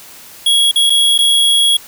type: tone with dropouts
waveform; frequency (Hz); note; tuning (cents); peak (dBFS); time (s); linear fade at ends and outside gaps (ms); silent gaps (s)
square; 3323; G#7; 0; -9; 0.46-1.77; 5; 0.714-0.758 / 0.898-0.902 / 1.179-1.187
effects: white hiss -37 dBFS RMS until 1.87 s